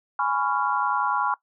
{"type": "chord", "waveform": "sine", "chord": "C# dominant seventh", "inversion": "second", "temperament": "just", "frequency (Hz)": [831.5, 997.9, 1108.7, 1385.9], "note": ["G#5", "B5", "C#6", "E#6"], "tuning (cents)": [2, 18, 0, -14], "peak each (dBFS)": -27, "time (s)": [0.19, 1.34], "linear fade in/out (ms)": 2, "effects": ["noise-tail reverb RT60 0.1 s tail -19 dB re dry"]}